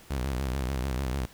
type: tone with vibrato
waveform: sawtooth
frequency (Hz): 65.41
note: C2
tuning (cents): 0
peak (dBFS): -24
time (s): 0.1-1.26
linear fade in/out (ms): 10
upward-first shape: square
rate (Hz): 6.8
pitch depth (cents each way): 100
effects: pink hiss -53 dBFS RMS until 1.33 s